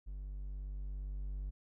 triangle tone with level ramp, 48.73 Hz, G1, 10 cents flat, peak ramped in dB -39 to -35 dBFS, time 0.06-1.51 s, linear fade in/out 20 ms, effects none

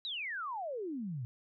sine exponential sweep, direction down, 4000 to 113.8 Hz, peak -36 dBFS, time 0.05-1.25 s, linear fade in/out 0 ms, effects none

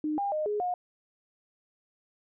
sine tone with pitch steps, 304.8 / 803 / 614 / 417.3 / 719 Hz, D#4 / G5 / D#5 / G#4 / F#5, -36 / +41 / -23 / +8 / -50 cents, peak -27 dBFS, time 0.04-0.74 s, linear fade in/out 2 ms, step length 140 ms, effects none

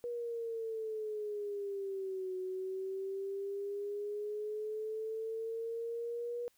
sine exponential two-way sweep, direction down then up, 482.1 to 370 to 482.1 Hz, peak -36 dBFS, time 0.04-6.48 s, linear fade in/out 0 ms, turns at 2.36 s, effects white hiss -72 dBFS RMS until 6.57 s

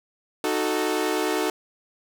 sawtooth chord, D# diminished, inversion none, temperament equal with one note detuned, 309 / 370 / 440 Hz, D#4 / F#4 / A4, -12 / 0 / 0 cents, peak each -23 dBFS, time 0.44-1.5 s, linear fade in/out 2 ms, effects none

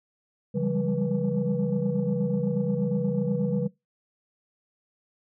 sine tone cluster, 140.6 / 170.1 / 192.8 / 201.1 / 487.2 Hz, C#3 / F3 / G3 / G3 / B4, +25 / -45 / -28 / +44 / -24 cents, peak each -29 dBFS, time 0.54-3.68 s, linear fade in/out 20 ms, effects noise-tail reverb RT60 0.2 s tail -22 dB re dry + tanh soft clip ceiling -16 dBFS

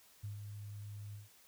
sine tone with ADSR envelope, 103.2 Hz, G#2, 10 cents flat, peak -39 dBFS, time 0.23-1.29 s, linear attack 13 ms, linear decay 130 ms, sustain -5 dB, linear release 150 ms, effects white hiss -64 dBFS RMS until 1.47 s

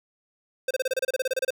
square tone bursts, 520 Hz, C5, 11 cents flat, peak -23 dBFS, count 15, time 0.68-1.506 s, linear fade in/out 5 ms, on 28 ms, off 29 ms, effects none

